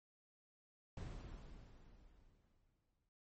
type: noise with exponential decay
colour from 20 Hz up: brown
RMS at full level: -45 dBFS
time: 0.97-3.09 s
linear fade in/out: 2 ms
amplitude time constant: 460 ms
effects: MP3 32 kbps